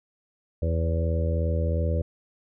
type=harmonic tone with a mistuned harmonic; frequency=82.7 Hz; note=E2; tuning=6 cents sharp; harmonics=1 / 2 / 3 / 4 / 5 / 6 / 7; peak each=-23 / -32 / -39 / -38 / -39 / -33 / -34 dBFS; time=0.62-2.02 s; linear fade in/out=5 ms; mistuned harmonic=7; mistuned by=-19 cents; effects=none